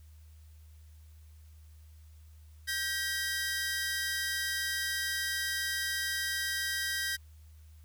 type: tone cluster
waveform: sawtooth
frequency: 1581 / 1914 / 5050 Hz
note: G6 / A#6 / D#8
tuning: +14 / +45 / +25 cents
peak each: -31 / -32 / -36 dBFS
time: 2.67-7.17 s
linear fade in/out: 20 ms
effects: added 77 Hz sine -51 dBFS peak until 7.84 s + white hiss -68 dBFS RMS until 7.84 s